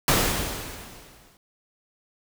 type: noise with exponential decay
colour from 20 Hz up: pink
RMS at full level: -18 dBFS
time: 0.08-1.37 s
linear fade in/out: 1 ms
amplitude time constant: 280 ms
effects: none